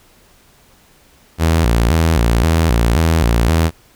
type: tone with vibrato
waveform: sawtooth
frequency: 68.6 Hz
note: C#2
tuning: 17 cents flat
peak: -7 dBFS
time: 1.38-3.71 s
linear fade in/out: 50 ms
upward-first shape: square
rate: 1.9 Hz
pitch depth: 300 cents each way
effects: pink hiss -50 dBFS RMS until 3.95 s